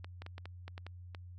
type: clicks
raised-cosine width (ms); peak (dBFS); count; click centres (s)
0.3; -30; 9; 0.045 / 0.22 / 0.264 / 0.381 / 0.456 / 0.68 / 0.779 / 0.866 / 1.148
effects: added 89 Hz sine -47 dBFS peak until 1.38 s